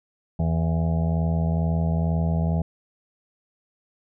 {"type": "harmonic tone with a mistuned harmonic", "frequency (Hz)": 82.2, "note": "E2", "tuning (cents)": -4, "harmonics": [1, 2, 3, 5, 6, 7, 8, 9, 10], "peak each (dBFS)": [-24, -22, -37, -40, -40, -41, -35, -42, -40], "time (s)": [0.39, 2.62], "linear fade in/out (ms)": 5, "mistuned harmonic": 9, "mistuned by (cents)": -40, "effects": []}